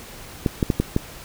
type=clicks; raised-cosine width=3 ms; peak=-5 dBFS; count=5; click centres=0.462 / 0.628 / 0.702 / 0.8 / 0.964 s; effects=pink hiss -40 dBFS RMS until 1.24 s